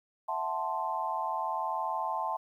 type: chord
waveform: sine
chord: F# half-diminished seventh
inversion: third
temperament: equal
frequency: 659.3 / 740 / 880 / 1046.5 Hz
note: E5 / F#5 / A5 / C6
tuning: 0 / 0 / 0 / 0 cents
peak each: -38 / -38 / -33 / -35 dBFS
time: 0.28-2.37 s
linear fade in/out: 10 ms
effects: 11-bit